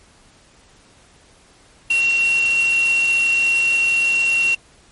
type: tone in noise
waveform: sine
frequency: 2737 Hz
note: F7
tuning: 36 cents flat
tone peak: -14 dBFS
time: 1.9-4.55 s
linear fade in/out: 5 ms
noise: white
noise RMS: -30 dBFS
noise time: 1.9-4.55 s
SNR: +13 dB
effects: pink hiss -51 dBFS RMS until 4.91 s + MP3 48 kbps